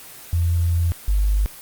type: tone pair in turn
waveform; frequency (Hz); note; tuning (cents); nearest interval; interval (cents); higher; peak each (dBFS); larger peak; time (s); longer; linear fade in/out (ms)
sine; 85 / 50.37; F2 / G1; -46 / +48; major sixth; 906; first; -16 / -15; second; 0.33-0.92 / 1.08-1.46; first; 0
effects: white hiss -40 dBFS RMS until 1.61 s + Opus 24 kbps